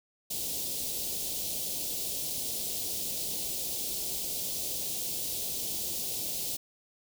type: band-stop noise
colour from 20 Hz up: white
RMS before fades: -34 dBFS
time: 0.3-6.57 s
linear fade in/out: 10 ms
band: 650 to 3200 Hz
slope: 24 dB/octave
effects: none